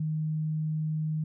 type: tone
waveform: sine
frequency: 155.56 Hz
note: D#3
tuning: in tune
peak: -27 dBFS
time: 0-1.24 s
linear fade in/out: 5 ms
effects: none